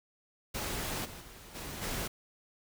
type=noise with level steps; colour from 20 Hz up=pink; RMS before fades=-36 / -47 / -51 / -42 / -36 dBFS; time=0.54-2.08 s; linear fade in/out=10 ms; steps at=1.04 / 1.2 / 1.54 / 1.81 s; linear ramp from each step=20 ms; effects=none